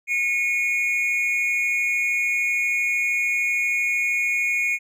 triangle tone pair together, 2178 / 2445 Hz, C#7 / D#7, -31 / -31 cents, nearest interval major second, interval 200 cents, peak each -21 dBFS, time 0.07-4.79 s, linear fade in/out 50 ms, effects none

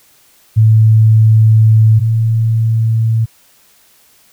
sine tone pair in turn, 110 / 112.44 Hz, A2 / A2, 0 / +38 cents, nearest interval unison, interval 38 cents, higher second, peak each -4 / -9 dBFS, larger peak first, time 0.56-2 / 2-3.26 s, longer first, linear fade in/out 20 ms, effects white hiss -49 dBFS RMS until 4.32 s

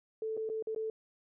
sine tone with dropouts, 440.3 Hz, A4, 1 cent sharp, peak -33 dBFS, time 0.22-0.9 s, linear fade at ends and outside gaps 2 ms, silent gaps 0.368-0.374 / 0.491-0.498 / 0.625-0.671 / 0.748-0.761 s, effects none

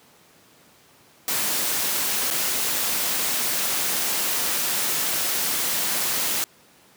white noise with dropouts, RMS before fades -24 dBFS, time 1.28-6.44 s, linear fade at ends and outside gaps 1 ms, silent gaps 2.303-2.309 s, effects pink hiss -54 dBFS RMS until 6.96 s + high-pass 150 Hz 12 dB/octave

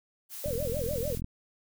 blue noise, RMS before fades -41 dBFS, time 0.29-1.21 s, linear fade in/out 50 ms
sine tone with vibrato, 523.3 Hz, C5, in tune, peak -31 dBFS, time 0.44-1.15 s, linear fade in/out 2 ms, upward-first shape sine, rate 6.7 Hz, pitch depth 260 cents each way
click train, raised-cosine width 5 ms, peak -24 dBFS, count 34, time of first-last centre 0.46-1.244 s, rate 42.1 Hz
effects none

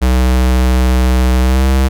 square tone with pitch glide, 63.3 to 65.95 Hz, B1 to C2, +43 to +14 cents, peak -9 dBFS, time 0.01-1.89 s, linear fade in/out 20 ms, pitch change +71 cents, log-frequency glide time 1.41-1.66 s, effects none

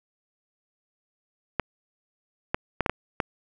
clicks, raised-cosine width 0.5 ms, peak -8 dBFS, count 6, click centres 1.597 / 2.545 / 2.807 / 2.862 / 2.896 / 3.202 s, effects none

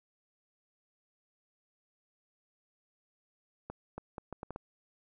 accelerating click train, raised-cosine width 1 ms, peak -26 dBFS, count 7, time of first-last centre 3.7-4.561 s, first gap 280 ms, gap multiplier 0.72, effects none

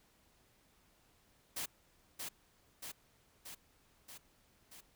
white noise with echo, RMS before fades -40 dBFS, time 1.56-1.66 s, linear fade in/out 10 ms, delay 630 ms, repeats 5, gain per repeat -3 dB, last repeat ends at 4.81 s, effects pink hiss -70 dBFS RMS until 4.95 s

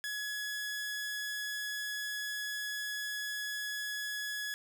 sawtooth tone, 1688 Hz, G#6, 28 cents sharp, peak -32 dBFS, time 0.04-4.54 s, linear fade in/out 0 ms, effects 12-bit

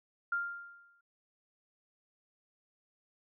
sine tone with exponential decay, 1396.9 Hz, F6, in tune, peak -28 dBFS, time 0.32-1.01 s, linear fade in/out 5 ms, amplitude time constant 150 ms, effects none

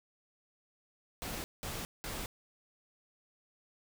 pink noise bursts, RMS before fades -40 dBFS, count 3, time 1.22-2.26 s, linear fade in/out 0 ms, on 220 ms, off 190 ms, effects none

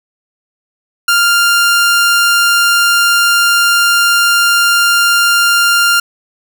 sawtooth tone, 1397 Hz, F6, in tune, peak -4 dBFS, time 1.08-6 s, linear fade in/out 5 ms, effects none

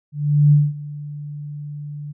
sine tone with ADSR envelope, 146.9 Hz, D3, 1 cent sharp, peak -8 dBFS, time 0.12-2.13 s, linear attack 400 ms, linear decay 210 ms, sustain -20 dB, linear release 21 ms, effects none

